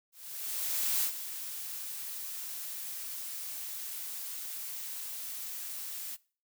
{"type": "noise with ADSR envelope", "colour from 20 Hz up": "blue", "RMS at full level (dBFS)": -29, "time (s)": [0.12, 6.17], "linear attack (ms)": 910, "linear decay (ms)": 89, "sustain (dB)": -11, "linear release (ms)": 30, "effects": ["noise-tail reverb RT60 0.4 s tail -22 dB re dry"]}